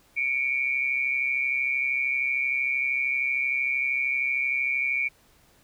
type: tone pair together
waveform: sine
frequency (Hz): 2245 / 2378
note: C#7 / D7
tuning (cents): +21 / +21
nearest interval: minor second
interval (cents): 100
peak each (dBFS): -26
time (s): 0.16-5.09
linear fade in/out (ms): 20
effects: pink hiss -60 dBFS RMS until 5.63 s